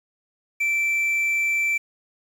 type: tone with quantisation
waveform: triangle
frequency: 2335 Hz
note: D7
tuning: 11 cents flat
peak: -18 dBFS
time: 0.6-1.78 s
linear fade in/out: 10 ms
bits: 8
effects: none